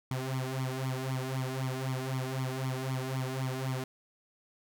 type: tone with flanger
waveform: sawtooth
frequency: 130.8 Hz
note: C3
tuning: in tune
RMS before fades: -34 dBFS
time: 0.11-3.84 s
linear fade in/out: 2 ms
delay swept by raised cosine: 0.89 to 2.89 ms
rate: 3.9 Hz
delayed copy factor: +0.95
effects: none